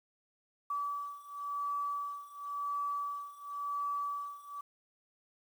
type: beating tone pair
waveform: sine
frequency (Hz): 1149 / 1149.94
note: D6 / D6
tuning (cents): -38 / -37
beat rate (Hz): 0.94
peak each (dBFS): -39 / -37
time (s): 0.7-4.61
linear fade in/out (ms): 5
effects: 10-bit